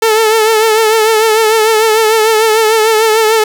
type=tone with vibrato; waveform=sawtooth; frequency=440 Hz; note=A4; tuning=in tune; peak=-3 dBFS; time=0.02-3.44 s; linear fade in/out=5 ms; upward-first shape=triangle; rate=6.7 Hz; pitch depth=60 cents each way; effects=none